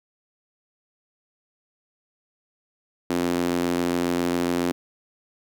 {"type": "tone with high-pass filter", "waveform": "sawtooth", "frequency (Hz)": 87.31, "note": "F2", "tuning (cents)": 0, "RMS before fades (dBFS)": -24, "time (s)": [3.1, 4.72], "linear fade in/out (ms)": 0, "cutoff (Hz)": 280, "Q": 2.5, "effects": []}